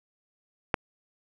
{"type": "click", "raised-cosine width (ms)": 0.5, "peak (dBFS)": -7, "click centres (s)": 0.742, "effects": []}